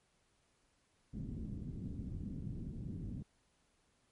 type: low-pass noise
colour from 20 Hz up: white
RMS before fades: -43 dBFS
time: 1.13-3.23 s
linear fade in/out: 10 ms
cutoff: 230 Hz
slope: 24 dB/octave
effects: pink hiss -75 dBFS RMS until 4.11 s + MP3 48 kbps